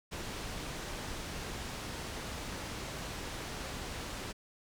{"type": "low-pass noise", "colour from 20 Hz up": "pink", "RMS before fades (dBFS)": -41, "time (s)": [0.11, 4.33], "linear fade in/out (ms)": 20, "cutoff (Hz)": 7900, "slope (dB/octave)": 12, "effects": []}